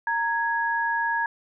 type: tone pair together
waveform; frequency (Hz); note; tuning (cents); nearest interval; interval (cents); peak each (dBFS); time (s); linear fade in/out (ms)
sine; 925.8 / 1664; A#5 / G#6; -12 / +3; minor seventh; 1015; -25; 0.07-1.26; 2
effects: none